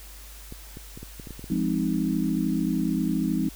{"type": "clicks", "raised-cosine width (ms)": 3, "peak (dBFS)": -26, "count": 11, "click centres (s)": [0.524, 0.771, 0.975, 1.03, 1.198, 1.272, 1.307, 1.394, 1.442, 1.525, 1.557]}
{"type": "chord", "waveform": "sine", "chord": "F minor seventh", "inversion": "none", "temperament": "equal", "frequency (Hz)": [174.61, 207.7, 261.6, 311.1], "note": ["F3", "Ab3", "C4", "Eb4"], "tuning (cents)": [0, 0, 0, 0], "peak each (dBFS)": -28, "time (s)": [1.5, 3.49], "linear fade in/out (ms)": 5}
{"effects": ["added 50 Hz sine -43 dBFS peak until 3.55 s", "white hiss -47 dBFS RMS until 3.55 s"]}